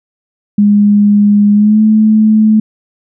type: tone with pitch glide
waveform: sine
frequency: 205.7 to 216.4 Hz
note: G#3 to A3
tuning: -16 to -29 cents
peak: -4 dBFS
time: 0.58-2.6 s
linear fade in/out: 5 ms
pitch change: +87 cents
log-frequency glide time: 1.53-1.81 s
effects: none